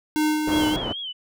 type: tone with tremolo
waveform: square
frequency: 305.9 Hz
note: D#4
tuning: 29 cents flat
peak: -19 dBFS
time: 0.16-0.76 s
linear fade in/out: 0 ms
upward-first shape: sine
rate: 2.8 Hz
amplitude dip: 40%
type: low-pass noise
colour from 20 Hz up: white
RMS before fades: -29 dBFS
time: 0.47-0.93 s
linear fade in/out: 10 ms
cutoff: 630 Hz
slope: 12 dB/octave
type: tone with vibrato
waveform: sine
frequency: 3153 Hz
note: G7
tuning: 9 cents sharp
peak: -29 dBFS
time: 0.51-1.13 s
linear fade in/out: 20 ms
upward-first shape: sine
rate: 4.6 Hz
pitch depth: 100 cents each way
effects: none